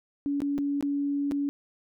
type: tone with dropouts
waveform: sine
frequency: 283.9 Hz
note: C#4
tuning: 41 cents sharp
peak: -25 dBFS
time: 0.26-1.49 s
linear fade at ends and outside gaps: 0 ms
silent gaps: 0.404-0.419 / 0.58-0.586 / 0.809-0.826 / 1.312-1.319 s
effects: none